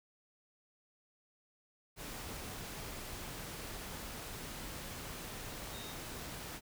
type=tone in noise; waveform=sine; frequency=3717 Hz; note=A#7; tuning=6 cents flat; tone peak=-50 dBFS; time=5.7-5.95 s; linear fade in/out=50 ms; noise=pink; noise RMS=-45 dBFS; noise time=1.96-6.61 s; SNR=-8 dB; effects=none